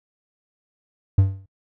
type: tone with exponential decay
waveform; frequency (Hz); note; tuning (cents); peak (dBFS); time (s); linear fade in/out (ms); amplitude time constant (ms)
triangle; 96.6; G2; -25; -7; 1.18-1.46; 5; 59
effects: noise-tail reverb RT60 0.1 s tail -24 dB re dry